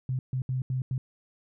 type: tone bursts at uneven times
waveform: sine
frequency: 129.1 Hz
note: C3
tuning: 23 cents flat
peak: -26 dBFS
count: 5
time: 0.09-0.19 / 0.33-0.42 / 0.49-0.62 / 0.7-0.82 / 0.91-0.98 s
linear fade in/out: 2 ms
effects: none